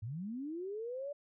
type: linear sweep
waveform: sine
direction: up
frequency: 98 to 587.3 Hz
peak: -38 dBFS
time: 0.02-1.13 s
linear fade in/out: 10 ms
effects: none